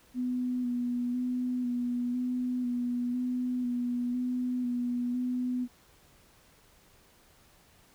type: tone with vibrato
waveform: sine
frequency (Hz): 246.9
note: B3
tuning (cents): 0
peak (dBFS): -28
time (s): 0.14-5.68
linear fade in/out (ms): 50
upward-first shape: square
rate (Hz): 1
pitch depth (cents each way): 20
effects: pink hiss -61 dBFS RMS until 7.94 s